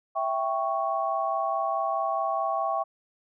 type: chord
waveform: sine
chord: C# diminished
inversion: first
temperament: equal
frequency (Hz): 659.3 / 784 / 1108.7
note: E5 / G5 / C#6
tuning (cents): 0 / 0 / 0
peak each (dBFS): -29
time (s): 0.15-2.84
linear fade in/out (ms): 20
effects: none